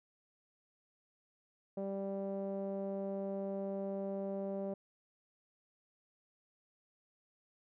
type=tone with low-pass filter; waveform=sawtooth; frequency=196 Hz; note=G3; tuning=in tune; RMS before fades=-39 dBFS; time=1.77-4.74 s; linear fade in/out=5 ms; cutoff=580 Hz; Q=3.5; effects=none